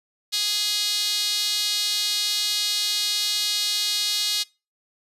sawtooth tone with high-pass filter, 415.3 Hz, G#4, in tune, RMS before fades -24 dBFS, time 0.32-4.44 s, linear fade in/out 20 ms, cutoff 4000 Hz, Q 3.7, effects noise-tail reverb RT60 0.3 s tail -24 dB re dry + resampled to 32000 Hz

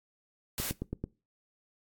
white noise, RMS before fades -35 dBFS, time 0.58-0.71 s, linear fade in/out 0 ms
click train, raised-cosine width 3 ms, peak -21 dBFS, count 5, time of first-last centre 0.6-1.04 s, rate 9.09 Hz
effects noise-tail reverb RT60 0.3 s tail -22 dB re dry + AAC 64 kbps

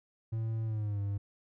triangle tone with pitch glide, 112.1 to 100.45 Hz, A2 to G2, +33 to +43 cents, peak -29 dBFS, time 0.32-1.18 s, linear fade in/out 10 ms, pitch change -190 cents, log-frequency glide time 0.64-1 s, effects none

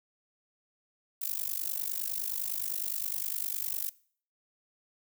violet noise with amplitude modulation, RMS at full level -30 dBFS, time 1.21-3.9 s, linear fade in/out 10 ms, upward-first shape sine, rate 49.8 Hz, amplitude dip 95%, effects noise-tail reverb RT60 0.5 s tail -21 dB re dry

